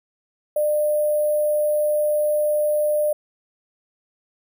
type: tone with sample-and-hold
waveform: sine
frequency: 601 Hz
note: D5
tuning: 40 cents sharp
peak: -17 dBFS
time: 0.56-3.13 s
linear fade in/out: 5 ms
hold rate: 11025 Hz
effects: none